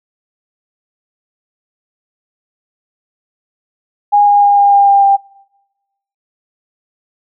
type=tone with pitch steps; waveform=sine; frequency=821 / 816.3 / 811.6 / 806.9 / 802.2 / 797.6 / 793 Hz; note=G#5 / G#5 / G#5 / G5 / G5 / G5 / G5; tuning=-20 / -30 / -40 / +50 / +40 / +30 / +20 cents; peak=-5 dBFS; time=4.12-5.17 s; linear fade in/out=20 ms; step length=150 ms; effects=noise-tail reverb RT60 1.0 s tail -24 dB re dry